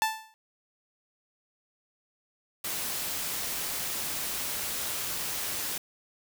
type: tone with exponential decay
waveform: sawtooth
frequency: 880 Hz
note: A5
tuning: in tune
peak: -17 dBFS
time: 0.02-0.34 s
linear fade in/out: 0 ms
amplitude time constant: 68 ms
type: noise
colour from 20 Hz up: white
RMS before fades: -33 dBFS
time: 2.64-5.78 s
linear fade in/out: 5 ms
effects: none